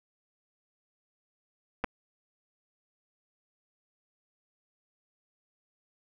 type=clicks; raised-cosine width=0.5 ms; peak=-15 dBFS; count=2; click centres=1.84 / 1.844 s; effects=none